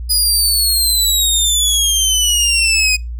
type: exponential sweep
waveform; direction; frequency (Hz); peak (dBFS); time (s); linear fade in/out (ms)
20% pulse; down; 4978 to 2489; -6; 0.09-2.97; 20
effects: noise-tail reverb RT60 0.2 s tail -22 dB re dry + added 59 Hz sine -22 dBFS peak until 3.19 s